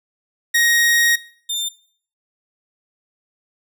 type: tone pair in turn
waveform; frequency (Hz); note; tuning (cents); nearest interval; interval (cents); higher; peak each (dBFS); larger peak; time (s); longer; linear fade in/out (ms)
sawtooth; 1878 / 3602; A#6 / A7; +12 / +40; major seventh; 1128; second; -10 / -18; first; 0.54-1.16 / 1.49-1.69; first; 10
effects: noise-tail reverb RT60 0.5 s tail -18 dB re dry